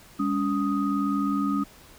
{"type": "tone cluster", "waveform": "sine", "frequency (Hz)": [202.9, 282.5, 1248], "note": ["G#3", "C#4", "D#6"], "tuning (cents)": [-40, 33, 5], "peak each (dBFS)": [-27, -25, -30], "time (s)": [0.19, 1.64], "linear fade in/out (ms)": 10, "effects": ["pink hiss -51 dBFS RMS until 1.98 s"]}